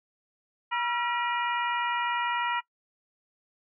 harmonic tone with a mistuned harmonic, 480.4 Hz, B4, 48 cents flat, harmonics 2 / 3 / 4 / 5 / 6, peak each -28 / -32 / -34 / -36 / -38 dBFS, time 0.71-2.61 s, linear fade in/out 20 ms, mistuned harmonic 3, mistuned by -93 cents, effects noise-tail reverb RT60 0.1 s tail -22 dB re dry

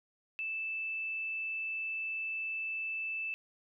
sine tone, 2637 Hz, E7, in tune, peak -34 dBFS, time 0.39-3.34 s, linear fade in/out 0 ms, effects none

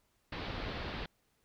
pink low-pass noise, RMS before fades -40 dBFS, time 0.32-1.06 s, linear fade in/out 5 ms, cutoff 4500 Hz, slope 48 dB/octave, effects pink hiss -75 dBFS RMS until 1.44 s

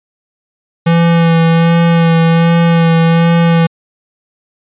square tone with vibrato, 166.8 Hz, E3, 21 cents sharp, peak -7 dBFS, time 0.86-3.67 s, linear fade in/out 10 ms, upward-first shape sine, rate 1.3 Hz, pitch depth 20 cents each way, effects resampled to 8000 Hz

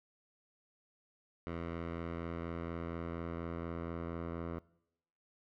10% pulse tone with low-pass filter sweep, 84.2 Hz, E2, 37 cents sharp, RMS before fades -41 dBFS, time 1.47-4.59 s, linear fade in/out 0 ms, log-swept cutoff 2000 to 1300 Hz, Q 1, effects noise-tail reverb RT60 0.8 s tail -22 dB re dry

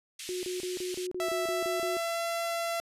pink band-pass noise, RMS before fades -42 dBFS, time 0.19-1.07 s, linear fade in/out 5 ms, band 2400 to 11000 Hz, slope 24 dB/octave
sine tone bursts, 363.6 Hz, F#4, 30 cents flat, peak -32 dBFS, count 10, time 0.29-1.969 s, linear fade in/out 0 ms, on 140 ms, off 31 ms
sawtooth tone with pitch glide, 661 to 675.7 Hz, E5 to E5, +5 to +43 cents, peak -26 dBFS, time 1.2-2.8 s, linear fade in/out 0 ms, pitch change +38 cents, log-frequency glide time 1.45-2.26 s
effects resampled to 32000 Hz

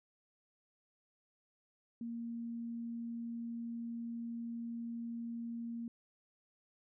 sine tone, 233.1 Hz, A#3, in tune, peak -39 dBFS, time 2.01-5.88 s, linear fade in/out 2 ms, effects none

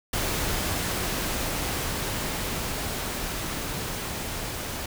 pink noise with level ramp, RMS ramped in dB -27 to -33 dBFS, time 0.13-4.86 s, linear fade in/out 5 ms, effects none

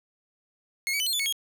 sawtooth tone with pitch steps, 2162 / 2270 / 3009 / 4204 / 3477 / 2209 / 3272 Hz, C#7 / C#7 / F#7 / C8 / A7 / C#7 / G#7, -44 / +41 / +28 / +7 / -21 / -7 / -26 cents, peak -22 dBFS, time 0.87-1.325 s, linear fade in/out 0 ms, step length 65 ms, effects none

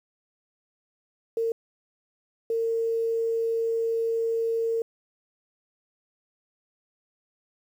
sine tone bursts at uneven times, 456.2 Hz, A#4, 37 cents flat, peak -23 dBFS, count 2, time 1.37-1.52 / 2.5-4.82 s, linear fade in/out 2 ms, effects 9-bit

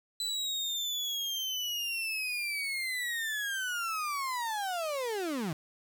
35% pulse linear sweep, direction down, 4000 to 144.9 Hz, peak -30 dBFS, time 0.2-5.53 s, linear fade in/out 2 ms, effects none

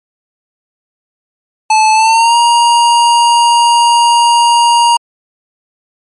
square tone with pitch glide, 870 to 943.3 Hz, A5 to A#5, -20 to +20 cents, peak -6 dBFS, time 1.7-4.97 s, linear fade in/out 5 ms, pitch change +140 cents, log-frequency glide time 1.93-2.36 s, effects MP3 48 kbps

